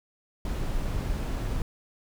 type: noise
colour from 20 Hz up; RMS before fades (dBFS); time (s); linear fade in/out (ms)
brown; -29; 0.45-1.62; 2
effects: none